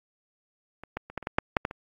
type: clicks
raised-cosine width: 0.5 ms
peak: -26 / -16 / -27 / -15 / -26 / -15 / -6 / -6 / -12 / -23 dBFS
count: 10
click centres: 0.836 / 0.97 / 1.1 / 1.177 / 1.227 / 1.271 / 1.385 / 1.568 / 1.651 / 1.711 s
effects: AAC 48 kbps